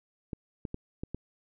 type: clicks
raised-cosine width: 3 ms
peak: -22 dBFS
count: 5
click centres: 0.332 / 0.652 / 0.744 / 1.035 / 1.146 s
effects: none